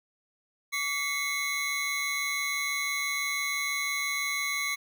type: tone cluster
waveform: square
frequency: 1148 / 2041 / 2187 / 3997 Hz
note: D6 / C7 / C#7 / B7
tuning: -40 / -44 / -24 / +20 cents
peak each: -38 / -37 / -31 / -37 dBFS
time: 0.72-4.76 s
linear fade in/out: 20 ms
effects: none